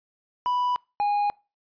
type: tone pair in turn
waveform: triangle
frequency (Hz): 987.8 / 822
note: B5 / G#5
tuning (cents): 0 / -18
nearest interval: minor third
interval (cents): 318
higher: first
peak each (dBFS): -20 / -19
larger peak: second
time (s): 0.46-0.76 / 1-1.3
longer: neither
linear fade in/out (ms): 0
effects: noise-tail reverb RT60 0.3 s tail -25 dB re dry + resampled to 11025 Hz